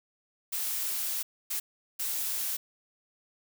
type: noise bursts at uneven times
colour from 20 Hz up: blue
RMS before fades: -32 dBFS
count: 3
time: 0.52-1.23 / 1.5-1.6 / 1.99-2.57 s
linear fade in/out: 10 ms
effects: none